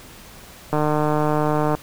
click train, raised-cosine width 1 ms, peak -7 dBFS, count 155, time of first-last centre 0.73-1.75 s, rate 151 Hz, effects pink hiss -43 dBFS RMS until 1.82 s

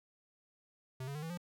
square tone with pitch steps, 130 / 140.14 / 151.07 / 162.85 / 175.55 Hz, C3 / C#3 / D3 / E3 / F3, -11 / +19 / +49 / -21 / +9 cents, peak -40 dBFS, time 1-1.375 s, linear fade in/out 5 ms, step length 75 ms, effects none

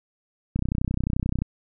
click train, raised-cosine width 5 ms, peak -12 dBFS, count 28, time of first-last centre 0.56-1.42 s, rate 31.4 Hz, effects none

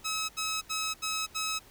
10% pulse tone bursts, 1285 Hz, E6, 45 cents flat, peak -22 dBFS, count 5, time 0.04-1.594 s, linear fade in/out 20 ms, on 250 ms, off 76 ms, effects pink hiss -56 dBFS RMS until 1.7 s

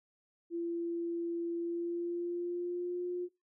sine tone with pitch glide, 339.8 to 355.9 Hz, F4 to F4, -47 to +33 cents, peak -33 dBFS, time 0.5-3.29 s, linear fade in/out 50 ms, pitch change +80 cents, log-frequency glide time 1.57-3.05 s, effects noise-tail reverb RT60 0.2 s tail -19 dB re dry

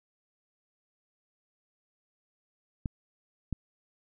clicks, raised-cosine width 5 ms, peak -19 dBFS, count 2, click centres 2.858 / 3.527 s, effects none

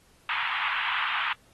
pink band-pass noise, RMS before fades -29 dBFS, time 0.29-1.33 s, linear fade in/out 2 ms, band 920 to 3200 Hz, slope 48 dB/octave, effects pink hiss -61 dBFS RMS until 1.53 s + AAC 32 kbps

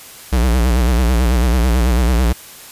square tone with vibrato, 60.7 Hz, B1, 29 cents flat, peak -12 dBFS, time 0.32-2.33 s, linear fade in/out 10 ms, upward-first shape sine, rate 9.1 Hz, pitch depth 130 cents each way, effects white hiss -37 dBFS RMS until 2.71 s + resampled to 32000 Hz

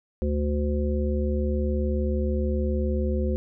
harmonic tone, 73.42 Hz, D2, in tune, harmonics 1 / 3 / 5 / 7, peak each -24 / -29 / -31 / -32 dBFS, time 0.22-3.36 s, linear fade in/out 0 ms, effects none

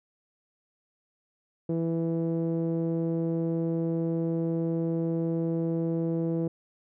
sawtooth tone with low-pass filter, 165.3 Hz, E3, 5 cents sharp, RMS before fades -28 dBFS, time 1.69-6.48 s, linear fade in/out 5 ms, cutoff 430 Hz, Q 2.9, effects none

